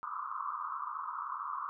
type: band-pass noise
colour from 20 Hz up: white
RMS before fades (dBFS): -39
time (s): 0.03-1.69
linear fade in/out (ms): 0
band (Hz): 1000 to 1300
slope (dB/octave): 96
effects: none